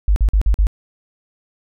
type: tone bursts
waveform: sine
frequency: 50.5 Hz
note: G#1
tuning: 48 cents flat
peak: -10 dBFS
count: 5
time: 0.08-0.669 s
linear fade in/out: 0 ms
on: 81 ms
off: 46 ms
effects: none